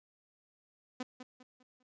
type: tone with echo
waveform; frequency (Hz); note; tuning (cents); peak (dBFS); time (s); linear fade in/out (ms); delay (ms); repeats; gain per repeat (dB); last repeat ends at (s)
sawtooth; 253.1; B3; +43; -32; 1-1.03; 5; 200; 4; -9; 1.83
effects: resampled to 16000 Hz